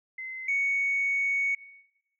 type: tone pair in turn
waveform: sine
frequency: 2059 / 2226 Hz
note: C7 / C#7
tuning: -28 / +7 cents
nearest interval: minor second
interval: 135 cents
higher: second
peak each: -34 / -23 dBFS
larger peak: second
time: 0.18-0.48 / 0.48-1.55 s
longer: second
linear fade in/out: 5 ms
effects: noise-tail reverb RT60 0.9 s tail -19 dB re dry + tanh soft clip ceiling -19 dBFS